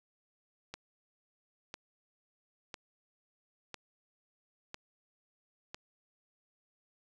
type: click train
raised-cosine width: 0.2 ms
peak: -24 dBFS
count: 6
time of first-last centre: 0.74-5.745 s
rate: 0.999 Hz
effects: none